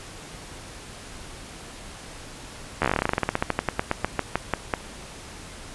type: slowing click train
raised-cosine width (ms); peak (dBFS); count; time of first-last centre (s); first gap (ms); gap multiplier
0.5; -6; 29; 2.82-4.738; 12; 1.11
effects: pink hiss -41 dBFS RMS until 5.74 s + resampled to 24000 Hz